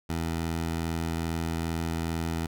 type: tone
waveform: 15% pulse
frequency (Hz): 82.41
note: E2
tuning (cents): 0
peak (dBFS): -22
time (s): 0.09-2.47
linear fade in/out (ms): 10
effects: none